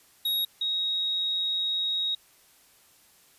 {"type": "tone pair in turn", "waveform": ["square", "sine"], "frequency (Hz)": [3779, 3779], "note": ["A#7", "A#7"], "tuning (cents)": [23, 23], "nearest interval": "unison", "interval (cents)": 0, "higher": "neither", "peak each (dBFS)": -25, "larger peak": "neither", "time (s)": [[0.25, 0.45], [0.61, 2.15]], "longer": "second", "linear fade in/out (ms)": 5, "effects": ["white hiss -59 dBFS RMS until 3.38 s", "resampled to 32000 Hz"]}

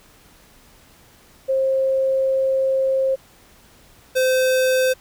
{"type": "tone pair in turn", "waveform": ["sine", "square"], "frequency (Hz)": [532, 516], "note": ["C5", "C5"], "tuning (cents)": [29, -24], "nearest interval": "minor second", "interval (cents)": 53, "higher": "first", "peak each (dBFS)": -16, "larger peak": "neither", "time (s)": [[1.48, 3.16], [4.15, 4.94]], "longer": "first", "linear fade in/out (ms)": 20, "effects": ["pink hiss -51 dBFS RMS until 5 s"]}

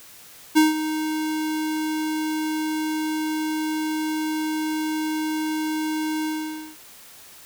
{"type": "tone with ADSR envelope", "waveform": "square", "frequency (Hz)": 311.1, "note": "D#4", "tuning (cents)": 0, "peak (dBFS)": -12, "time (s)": [0.55, 6.77], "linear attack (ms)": 24, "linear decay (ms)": 160, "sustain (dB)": -12, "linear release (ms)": 520, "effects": ["white hiss -46 dBFS RMS until 7.45 s"]}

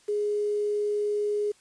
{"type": "tone with quantisation", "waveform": "sine", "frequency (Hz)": 415.6, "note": "G#4", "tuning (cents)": 1, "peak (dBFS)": -24, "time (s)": [0.08, 1.52], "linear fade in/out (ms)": 10, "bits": 8, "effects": ["white hiss -60 dBFS RMS until 1.6 s", "resampled to 22050 Hz"]}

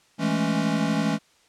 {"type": "chord", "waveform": "square", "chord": "A major seventh", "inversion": "second", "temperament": "equal", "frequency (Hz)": [164.81, 207.7, 220, 277.2], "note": ["E3", "G#3", "A3", "C#4"], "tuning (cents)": [0, 0, 0, 0], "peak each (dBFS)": -28, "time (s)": [0.18, 1.19], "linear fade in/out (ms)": 50, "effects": ["white hiss -60 dBFS RMS until 1.48 s", "low-pass 7000 Hz 12 dB/octave"]}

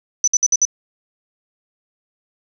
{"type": "tone bursts", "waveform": "sine", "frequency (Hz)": 5990, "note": "F#8", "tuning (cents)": 20, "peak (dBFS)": -11, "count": 5, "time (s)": [0.24, 0.652], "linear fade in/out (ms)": 2, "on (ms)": 36, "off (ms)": 58, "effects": []}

